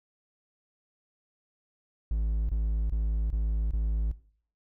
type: tone bursts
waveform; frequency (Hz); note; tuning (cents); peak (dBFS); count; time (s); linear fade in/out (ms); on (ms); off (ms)
triangle; 53.9; A1; -35; -23; 5; 2.11-4.114; 0; 380; 26
effects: noise-tail reverb RT60 0.5 s tail -18 dB re dry